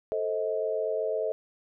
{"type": "chord", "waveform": "sine", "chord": "A diminished", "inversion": "none", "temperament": "just", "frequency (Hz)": [440, 528, 633.6], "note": ["A4", "C5", "Eb5"], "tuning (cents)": [0, 16, 31], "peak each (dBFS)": [-30, -33, -30], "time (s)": [0.12, 1.32], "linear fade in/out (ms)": 0, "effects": []}